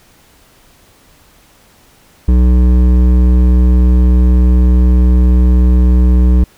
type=tone with hard clipping; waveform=triangle; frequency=61.7 Hz; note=B1; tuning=1 cent flat; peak=-7 dBFS; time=2.28-6.44 s; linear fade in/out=5 ms; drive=15 dB; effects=pink hiss -47 dBFS RMS until 6.57 s